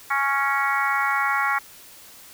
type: harmonic tone with a mistuned harmonic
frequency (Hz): 277.2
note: C#4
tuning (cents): 0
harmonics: 3 / 4 / 5 / 6 / 7 / 8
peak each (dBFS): -27 / -25 / -25 / -31 / -27 / -29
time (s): 0.1-1.59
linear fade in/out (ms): 10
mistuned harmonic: 7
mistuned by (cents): -15
effects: white hiss -46 dBFS RMS until 2.33 s